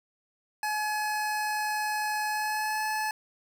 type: tone with pitch glide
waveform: 25% pulse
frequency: 849 to 860.9 Hz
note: G#5 to A5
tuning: +38 to -38 cents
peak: -24 dBFS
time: 0.63-3.11 s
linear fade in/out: 2 ms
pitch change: +24 cents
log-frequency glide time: 2.26-2.83 s
effects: none